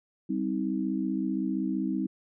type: chord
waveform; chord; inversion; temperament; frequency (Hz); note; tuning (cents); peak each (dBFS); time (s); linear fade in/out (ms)
sine; C minor; second; equal with one note detuned; 196 / 261.6 / 317.1; G3 / C4 / Eb4; 0 / 0 / +33; -31; 0.29-2.07; 10
effects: none